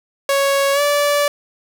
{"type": "tone with pitch glide", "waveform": "sawtooth", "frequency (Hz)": [554.4, 579.6], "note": ["C#5", "D5"], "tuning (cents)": [0, -23], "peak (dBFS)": -10, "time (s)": [0.29, 1.28], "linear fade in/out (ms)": 2, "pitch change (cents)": 77, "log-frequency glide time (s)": [0.73, 0.81], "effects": []}